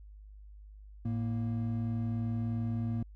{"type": "tone pair together", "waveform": "triangle", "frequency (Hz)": [110.01, 233.1], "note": ["A2", "A#3"], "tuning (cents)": [0, 0], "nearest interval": "octave + minor second", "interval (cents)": 1300, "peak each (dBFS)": [-30, -33], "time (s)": [1.05, 3.03], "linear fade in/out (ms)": 5, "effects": ["added 51 Hz sine -48 dBFS peak until 3.15 s"]}